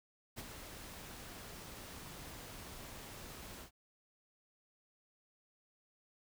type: noise with ADSR envelope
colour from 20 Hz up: pink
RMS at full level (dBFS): -44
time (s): 0.36-3.71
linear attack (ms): 30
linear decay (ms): 31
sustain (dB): -6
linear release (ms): 98
effects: none